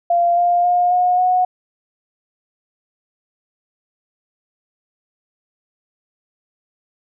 sine tone with pitch steps, 692 / 701.7 / 711.5 / 721.4 / 731.5 Hz, F5 / F5 / F5 / F#5 / F#5, -16 / +8 / +32 / -44 / -20 cents, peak -12 dBFS, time 0.1-1.45 s, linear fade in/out 5 ms, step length 270 ms, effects none

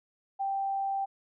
sine tone, 784 Hz, G5, in tune, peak -28 dBFS, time 0.39-1.06 s, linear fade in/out 20 ms, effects none

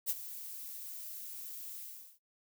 violet noise with ADSR envelope, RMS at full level -31 dBFS, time 0.06-2.19 s, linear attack 38 ms, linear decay 38 ms, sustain -14 dB, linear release 390 ms, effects noise-tail reverb RT60 0.1 s tail -19 dB re dry

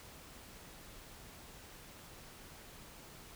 silence, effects pink hiss -54 dBFS RMS until 3.35 s

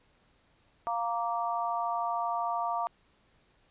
harmonic tone, 233.1 Hz, A#3, in tune, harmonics 3 / 4 / 5, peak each -32 / -33 / -34 dBFS, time 0.87-2.87 s, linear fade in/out 0 ms, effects pink hiss -67 dBFS RMS until 3.7 s + resampled to 8000 Hz

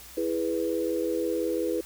sine chord, E major, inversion none, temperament equal, 329.6 / 415.3 / 493.9 Hz, E4 / G#4 / B4, 0 / 0 / 0 cents, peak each -29 / -31 / -29 dBFS, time 0.17-1.81 s, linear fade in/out 5 ms, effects added 60 Hz sine -53 dBFS peak until 1.85 s + white hiss -47 dBFS RMS until 1.85 s

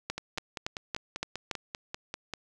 two click trains, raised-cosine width 0.2 ms, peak -18 / -14 dBFS, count 12 / 6, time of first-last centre 0.18-2.337 / 0.1-1.512 s, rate 5.1 / 3.54 Hz, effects none

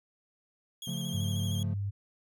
sawtooth tone with vibrato, 3257 Hz, G#7, 34 cents flat, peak -36 dBFS, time 0.82-1.63 s, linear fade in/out 2 ms, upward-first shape square, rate 13 Hz, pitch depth 34 cents each way
triangle chord, Db augmented, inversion none, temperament equal, 138.59 / 174.61 / 220 Hz, Db3 / F3 / A3, 0 / 0 / 0 cents, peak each -35 / -34 / -38 dBFS, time 0.87-1.74 s, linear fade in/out 5 ms
sine tone, 100 Hz, G2, 35 cents sharp, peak -30 dBFS, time 1.13-1.91 s, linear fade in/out 20 ms
effects none

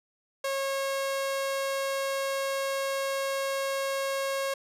sawtooth tone, 545 Hz, C#5, 29 cents flat, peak -24 dBFS, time 0.44-4.54 s, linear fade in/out 5 ms, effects resampled to 32000 Hz + 11-bit

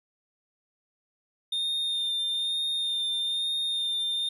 triangle tone with vibrato, 3637 Hz, A#7, 43 cents flat, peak -25 dBFS, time 1.52-4.29 s, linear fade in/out 5 ms, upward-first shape sine, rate 1.1 Hz, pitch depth 19 cents each way, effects none

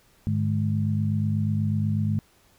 sine tone cluster, 103 / 151.2 / 211.2 Hz, G#2 / D#3 / G#3, -14 / -49 / +29 cents, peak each -24 / -28 / -27 dBFS, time 0.27-2.19 s, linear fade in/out 0 ms, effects pink hiss -60 dBFS RMS until 2.58 s

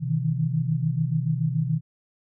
sine tone cluster, 127.7 / 155.3 / 162.2 Hz, C3 / D#3 / E3, -42 / -3 / -28 cents, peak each -26 dBFS, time 0-1.81 s, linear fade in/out 50 ms, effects none

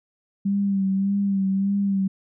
sine tone with vibrato, 196.3 Hz, G3, 3 cents sharp, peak -19 dBFS, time 0.45-2.08 s, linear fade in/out 10 ms, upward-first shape sine, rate 1.7 Hz, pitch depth 38 cents each way, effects none

